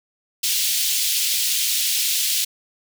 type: high-pass noise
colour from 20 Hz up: pink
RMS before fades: -21 dBFS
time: 0.43-2.45 s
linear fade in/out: 10 ms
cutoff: 3000 Hz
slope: 24 dB/octave
effects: none